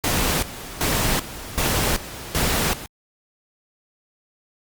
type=noise with tremolo; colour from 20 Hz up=pink; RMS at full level=-21 dBFS; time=0.04-2.86 s; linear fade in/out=0 ms; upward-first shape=square; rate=1.3 Hz; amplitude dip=80%; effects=Opus 48 kbps